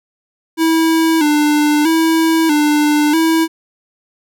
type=tone with vibrato; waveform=square; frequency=311.1 Hz; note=D#4; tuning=in tune; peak=-11 dBFS; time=0.57-3.48 s; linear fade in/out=50 ms; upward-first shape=square; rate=0.78 Hz; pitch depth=75 cents each way; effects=none